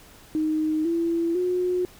sine tone with pitch steps, 311.1 / 335.4 / 361.5 Hz, D#4 / E4 / F#4, 0 / +30 / -40 cents, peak -21 dBFS, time 0.35-1.85 s, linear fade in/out 0 ms, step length 500 ms, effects pink hiss -50 dBFS RMS until 1.99 s

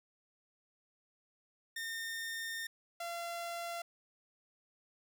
sawtooth tone pair in turn, 1822 / 684.7 Hz, A#6 / F5, -40 / -34 cents, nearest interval octave + perfect fourth, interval 1694 cents, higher first, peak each -35 / -35 dBFS, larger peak neither, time 1.76-2.67 / 3-3.82 s, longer first, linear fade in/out 5 ms, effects none

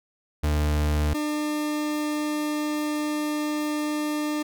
40% pulse tone pair in turn, 74.9 / 300.4 Hz, D2 / D4, +35 / +39 cents, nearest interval 2 octaves, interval 2404 cents, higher second, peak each -20 / -24 dBFS, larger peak first, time 0.43-1.14 / 1.14-4.43 s, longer second, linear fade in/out 10 ms, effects none

